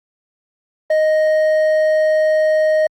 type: tone with hard clipping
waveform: sine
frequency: 622.3 Hz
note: D#5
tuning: in tune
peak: -13 dBFS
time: 0.9-2.87 s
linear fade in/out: 5 ms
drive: 5 dB
effects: Opus 32 kbps